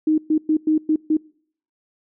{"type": "tone bursts at uneven times", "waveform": "sine", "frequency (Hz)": 311.1, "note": "D#4", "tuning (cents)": 0, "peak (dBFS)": -14, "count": 6, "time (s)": [[0.07, 0.18], [0.3, 0.38], [0.49, 0.57], [0.67, 0.78], [0.89, 0.96], [1.1, 1.17]], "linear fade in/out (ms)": 5, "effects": ["noise-tail reverb RT60 0.6 s tail -25 dB re dry"]}